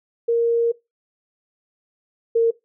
sine tone pair in turn, 466.2 / 459.5 Hz, A#4 / A#4, 0 / -25 cents, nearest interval unison, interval 25 cents, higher first, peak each -15 / -13 dBFS, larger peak second, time 0.28-0.72 / 2.35-2.51 s, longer first, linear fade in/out 10 ms, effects noise-tail reverb RT60 0.2 s tail -20 dB re dry

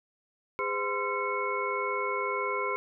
sine tone cluster, 408.3 / 510 / 1034 / 1358 / 2198 Hz, G#4 / C5 / C6 / F6 / C#7, -29 / -44 / -21 / -49 / -15 cents, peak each -34 / -36 / -32 / -37 / -34 dBFS, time 0.59-2.76 s, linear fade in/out 0 ms, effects none

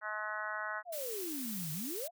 harmonic tone, 212.9 Hz, G#3, 43 cents sharp, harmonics 3 / 4 / 5 / 6 / 7 / 8 / 9, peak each -45 / -46 / -44 / -44 / -40 / -46 / -46 dBFS, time 0.01-0.83 s, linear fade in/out 50 ms
sine exponential two-way sweep, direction down then up, 740 to 146.3 to 740 Hz, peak -39 dBFS, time 0.85-2.11 s, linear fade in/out 50 ms, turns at 1.72 s
blue noise, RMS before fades -42 dBFS, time 0.92-2.08 s, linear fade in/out 10 ms
effects none

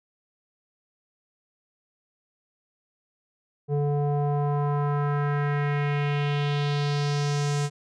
square tone with low-pass filter sweep, 144.9 Hz, D3, 23 cents flat, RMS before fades -25 dBFS, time 3.68-7.7 s, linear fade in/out 50 ms, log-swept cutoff 520 to 7700 Hz, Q 2.2, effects none

